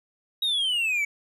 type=exponential sweep; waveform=triangle; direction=down; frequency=3830 to 2241 Hz; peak=-21 dBFS; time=0.42-1.05 s; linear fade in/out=5 ms; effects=resampled to 32000 Hz